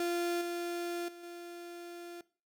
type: tone with level steps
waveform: 35% pulse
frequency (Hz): 346.3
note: F4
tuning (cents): -15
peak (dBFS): -29 / -33 / -46 / -42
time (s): 0-2.21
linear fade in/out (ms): 2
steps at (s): 0.41 / 1.08 / 1.23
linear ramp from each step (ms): 5
effects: noise-tail reverb RT60 0.4 s tail -20 dB re dry